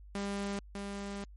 sawtooth tone pair in turn, 200 / 200 Hz, G3 / G3, +35 / +35 cents, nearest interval unison, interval 0 cents, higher neither, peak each -30 / -34 dBFS, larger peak first, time 0.15-0.59 / 0.75-1.24 s, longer second, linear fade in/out 0 ms, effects added 50 Hz sine -49 dBFS peak until 1.36 s + MP3 48 kbps

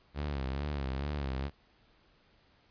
sawtooth tone with vibrato, 69.6 Hz, C#2, 8 cents sharp, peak -29 dBFS, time 0.14-1.51 s, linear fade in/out 50 ms, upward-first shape sine, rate 2.3 Hz, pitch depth 110 cents each way, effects pink hiss -66 dBFS RMS until 2.7 s + resampled to 11025 Hz

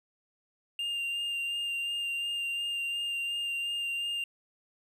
triangle tone with vibrato, 2797 Hz, F7, 2 cents sharp, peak -29 dBFS, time 0.79-4.24 s, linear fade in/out 2 ms, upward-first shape sine, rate 2.8 Hz, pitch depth 15 cents each way, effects none

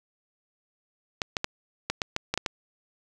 clicks, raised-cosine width 0.2 ms, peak -9 dBFS, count 9, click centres 1.218 / 1.368 / 1.444 / 1.9 / 2.018 / 2.164 / 2.34 / 2.376 / 2.462 s, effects none

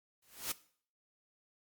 white noise with exponential growth, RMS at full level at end -33 dBFS, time 0.22-0.52 s, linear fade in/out 5 ms, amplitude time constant 64 ms, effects noise-tail reverb RT60 0.5 s tail -18 dB re dry + MP3 96 kbps

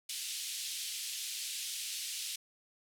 pink band-pass noise, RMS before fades -40 dBFS, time 0.09-2.36 s, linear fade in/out 5 ms, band 2900 to 12000 Hz, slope 24 dB/octave, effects none

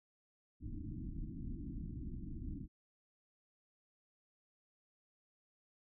pink low-pass noise, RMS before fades -44 dBFS, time 0.6-2.68 s, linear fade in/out 50 ms, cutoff 330 Hz, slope 96 dB/octave, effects none

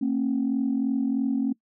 sine tone pair together, 228 / 271.1 Hz, A#3 / C#4, -38 / -38 cents, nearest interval minor third, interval 300 cents, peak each -25 / -23 dBFS, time 0.01-1.53 s, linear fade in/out 10 ms, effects noise-tail reverb RT60 0.1 s tail -23 dB re dry + tanh soft clip ceiling -16 dBFS

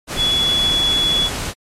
sine tone in noise, 3396 Hz, G#7, 38 cents sharp, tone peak -14 dBFS, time 0.16-1.3 s, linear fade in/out 50 ms, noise pink, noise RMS -24 dBFS, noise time 0.07-1.54 s, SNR +7 dB, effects low-pass 10000 Hz 12 dB/octave + MP3 64 kbps

